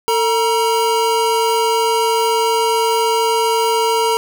square tone pair together, 449.3 / 950 Hz, A4 / A#5, +36 / +33 cents, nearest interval octave + minor second, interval 1297 cents, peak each -17 dBFS, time 0.08-4.17 s, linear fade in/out 0 ms, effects none

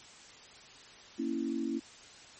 sine chord, A# diminished, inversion none, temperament equal, 233.1 / 277.2 / 329.6 Hz, A#3 / C#4 / E4, 0 / 0 / 0 cents, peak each -36 / -35 / -35 dBFS, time 1.18-1.8 s, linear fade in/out 20 ms, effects white hiss -53 dBFS RMS until 2.39 s + MP3 32 kbps

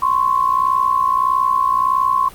sine tone pair together, 1036.4 / 1098 Hz, C6 / C#6, -17 / -17 cents, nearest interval minor second, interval 100 cents, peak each -16 dBFS, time 0.02-2.29 s, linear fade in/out 5 ms, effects pink hiss -40 dBFS RMS until 2.34 s + Opus 48 kbps

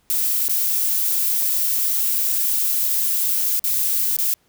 violet noise with dropouts, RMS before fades -20 dBFS, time 0.1-4.34 s, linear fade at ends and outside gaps 0 ms, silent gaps 0.481-0.494 / 3.594-3.641 / 4.166-4.187 s, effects pink hiss -62 dBFS RMS until 4.48 s

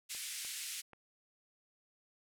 white band-pass noise, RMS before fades -43 dBFS, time 0.09-0.82 s, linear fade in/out 20 ms, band 1900 to 11000 Hz, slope 24 dB/octave
clicks, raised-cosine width 0.5 ms, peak -39 dBFS, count 3, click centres 0.149 / 0.449 / 0.933 s
effects none

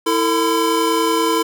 square tone cluster, 328.5 / 450.6 / 1016 Hz, E4 / A4 / B5, -6 / +41 / +49 cents, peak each -20 dBFS, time 0.06-1.43 s, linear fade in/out 10 ms, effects none

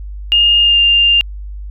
sine tone with pitch glide, 2832 to 2799 Hz, F7 to F7, +23 to +3 cents, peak -7 dBFS, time 0.32-1.21 s, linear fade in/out 0 ms, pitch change -20 cents, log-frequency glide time 0.6-0.79 s, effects added 50 Hz sine -24 dBFS peak until 1.7 s

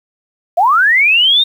sine linear sweep, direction up, 640 to 3729 Hz, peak -7 dBFS, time 0.57-1.44 s, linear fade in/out 10 ms, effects 7-bit

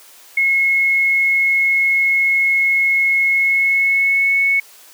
sine tone with pitch glide, 2173 to 2206 Hz, C#7 to C#7, -35 to -9 cents, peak -12 dBFS, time 0.37-4.6 s, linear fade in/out 5 ms, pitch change +26 cents, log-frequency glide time 3.31-4.38 s, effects white hiss -44 dBFS RMS until 4.93 s + high-pass 400 Hz 12 dB/octave

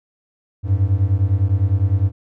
triangle beating tone pair, 92.3 / 102.2 Hz, F#2 / G#2, -4 / -27 cents, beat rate 9.9 Hz, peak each -15 dBFS, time 0.63-2.12 s, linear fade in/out 50 ms, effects none

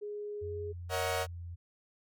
sine tone, 415.3 Hz, G#4, in tune, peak -37 dBFS, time 0.01-0.73 s, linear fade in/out 20 ms
sine tone with pitch glide, 87.31 to 85.96 Hz, F2 to F2, 0 to -27 cents, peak -40 dBFS, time 0.41-1.56 s, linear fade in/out 20 ms, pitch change -27 cents, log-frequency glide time 1.06-1.32 s
sawtooth chord, D# minor seventh, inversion second, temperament equal with one note detuned, 466.2 / 554.4 / 635 / 740 Hz, A#4 / C#5 / D#5 / F#5, 0 / 0 / +35 / 0 cents, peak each -33 dBFS, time 0.89-1.27 s, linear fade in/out 50 ms
effects none

